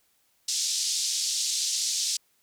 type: band-pass noise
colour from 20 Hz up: pink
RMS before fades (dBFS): -28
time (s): 0.48-2.17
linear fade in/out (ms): 5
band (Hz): 4300 to 7700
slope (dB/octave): 24
effects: white hiss -68 dBFS RMS until 2.42 s